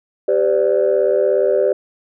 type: chord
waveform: sine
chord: G suspended fourth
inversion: none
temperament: equal with one note detuned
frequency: 392 / 510.1 / 587.3 Hz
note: G4 / C5 / D5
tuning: 0 / -44 / 0 cents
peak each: -16 dBFS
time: 0.28-1.73 s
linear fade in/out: 5 ms
effects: tanh soft clip ceiling -6 dBFS

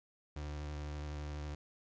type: tone with vibrato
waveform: 35% pulse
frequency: 74.2 Hz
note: D2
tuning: 18 cents sharp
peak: -38 dBFS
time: 0.36-1.55 s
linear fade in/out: 5 ms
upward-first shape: sine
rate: 12 Hz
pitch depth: 18 cents each way
effects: resampled to 16000 Hz + 11-bit

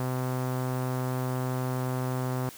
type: tone with low-pass filter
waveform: sawtooth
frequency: 128 Hz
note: C3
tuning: 38 cents flat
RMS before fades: -30 dBFS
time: 0-2.49 s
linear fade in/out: 0 ms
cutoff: 1200 Hz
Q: 1.3
effects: white hiss -47 dBFS RMS until 2.57 s

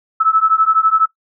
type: beating tone pair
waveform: sine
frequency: 1301 / 1313 Hz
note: E6 / E6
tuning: -23 / -7 cents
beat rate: 12 Hz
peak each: -13 dBFS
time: 0.2-1.06 s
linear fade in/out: 10 ms
effects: noise-tail reverb RT60 0.1 s tail -17 dB re dry

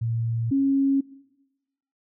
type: tone pair in turn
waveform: sine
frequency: 115.1 / 273.8 Hz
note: A#2 / C#4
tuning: -22 / -21 cents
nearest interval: octave + minor third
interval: 1501 cents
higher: second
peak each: -23 / -18 dBFS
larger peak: second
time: 0.01-0.51 / 0.51-1.01 s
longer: neither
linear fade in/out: 10 ms
effects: noise-tail reverb RT60 1.0 s tail -20 dB re dry

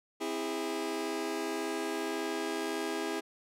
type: chord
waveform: sawtooth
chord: C augmented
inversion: none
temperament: just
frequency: 261.6 / 327 / 408.8 Hz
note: C4 / E4 / G#4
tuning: 0 / -14 / -27 cents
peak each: -37 / -32 / -32 dBFS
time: 0.2-3.21 s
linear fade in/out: 20 ms
effects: low-pass 12000 Hz 12 dB/octave

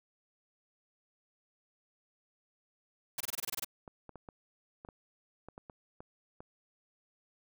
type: noise bursts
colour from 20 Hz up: white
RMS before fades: -36 dBFS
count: 10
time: 3.18-3.646 s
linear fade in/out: 5 ms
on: 25 ms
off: 24 ms
type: clicks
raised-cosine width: 1 ms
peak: -33 dBFS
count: 11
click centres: 3.878 / 4.093 / 4.157 / 4.288 / 4.849 / 4.888 / 5.486 / 5.579 / 5.698 / 6.005 / 6.405 s
effects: none

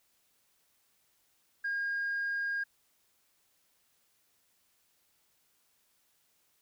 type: tone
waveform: sine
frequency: 1622 Hz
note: G#6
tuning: 41 cents flat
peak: -29 dBFS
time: 1.64-2.64 s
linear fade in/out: 10 ms
effects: tanh soft clip ceiling -28 dBFS + white hiss -72 dBFS RMS until 6.61 s

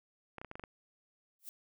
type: clicks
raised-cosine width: 0.5 ms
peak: -29 dBFS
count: 7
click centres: 0.383 / 0.415 / 0.447 / 0.514 / 0.555 / 0.596 / 0.638 s
type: noise with exponential growth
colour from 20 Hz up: violet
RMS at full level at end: -41 dBFS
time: 1.39-1.49 s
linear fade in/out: 2 ms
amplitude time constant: 20 ms
effects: none

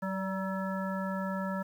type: harmonic tone with a mistuned harmonic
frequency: 190 Hz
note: F#3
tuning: 46 cents sharp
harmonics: 1 / 3 / 5 / 7 / 9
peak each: -33 / -38 / -40 / -41 / -43 dBFS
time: 0.02-1.63 s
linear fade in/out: 10 ms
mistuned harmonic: 3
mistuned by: +27 cents
effects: 10-bit

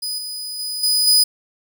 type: tone with level steps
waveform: sawtooth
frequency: 4978 Hz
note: D#8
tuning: in tune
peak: -20 / -24 / -21 / -12 / -8 dBFS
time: 0.02-1.24 s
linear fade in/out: 10 ms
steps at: 0.18 / 0.59 / 0.83 / 1.07 s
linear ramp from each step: 5 ms
effects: none

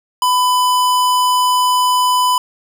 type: tone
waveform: square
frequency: 1000 Hz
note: B5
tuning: 21 cents sharp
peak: -12 dBFS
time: 0.22-2.38 s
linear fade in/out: 2 ms
effects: none

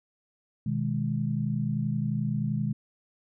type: chord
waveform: sine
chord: G# minor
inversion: first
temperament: equal with one note detuned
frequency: 124.83 / 155.56 / 207.7 Hz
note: B2 / D#3 / G#3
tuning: +19 / 0 / 0 cents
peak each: -30 dBFS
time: 0.66-2.73 s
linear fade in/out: 5 ms
effects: none

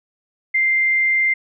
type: tone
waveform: sine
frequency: 2093 Hz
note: C7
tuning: in tune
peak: -14 dBFS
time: 0.54-1.34 s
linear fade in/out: 10 ms
effects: none

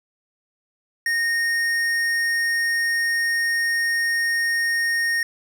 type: tone with hard clipping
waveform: sine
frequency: 1850 Hz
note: A#6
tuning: 14 cents flat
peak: -21 dBFS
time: 1.06-5.23 s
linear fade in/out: 2 ms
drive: 12 dB
effects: none

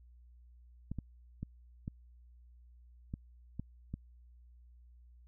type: clicks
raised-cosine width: 5 ms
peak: -26 dBFS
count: 7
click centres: 0.916 / 0.987 / 1.43 / 1.879 / 3.139 / 3.596 / 3.94 s
effects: added 60 Hz sine -56 dBFS peak until 5.27 s

